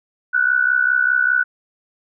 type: tone with amplitude modulation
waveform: sine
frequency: 1480 Hz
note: F#6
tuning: in tune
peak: -10 dBFS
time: 0.33-1.44 s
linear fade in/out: 20 ms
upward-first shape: sine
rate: 65 Hz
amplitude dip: 80%
effects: none